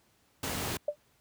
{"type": "noise", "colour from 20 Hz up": "pink", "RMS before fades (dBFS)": -34, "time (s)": [0.43, 0.77], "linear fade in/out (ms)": 2}
{"type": "tone with exponential decay", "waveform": "sine", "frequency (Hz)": 590, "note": "D5", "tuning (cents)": 8, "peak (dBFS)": -23, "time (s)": [0.88, 0.96], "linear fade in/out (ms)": 5, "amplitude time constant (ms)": 16}
{"effects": ["pink hiss -68 dBFS RMS until 1.2 s", "high-pass 60 Hz 12 dB/octave"]}